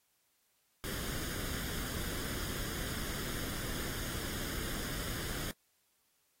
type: noise with comb filter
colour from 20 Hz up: pink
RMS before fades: -39 dBFS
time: 0.84-5.51 s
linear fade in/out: 0 ms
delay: 0.59 ms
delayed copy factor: +0.55
effects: white hiss -75 dBFS RMS until 6.4 s + AAC 48 kbps